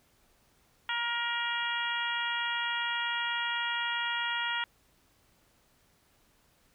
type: harmonic tone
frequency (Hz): 472.2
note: A#4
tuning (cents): +22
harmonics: 2 / 3 / 4 / 5 / 6 / 7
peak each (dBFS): -36 / -35 / -35 / -41 / -38 / -37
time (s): 0.89-4.64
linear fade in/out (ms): 2
effects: pink hiss -67 dBFS RMS until 6.74 s